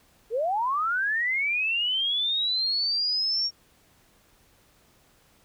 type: linear sweep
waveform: sine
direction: up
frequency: 418.3 to 5588 Hz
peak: -23 dBFS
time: 0.3-3.51 s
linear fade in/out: 50 ms
effects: pink hiss -61 dBFS RMS until 5.44 s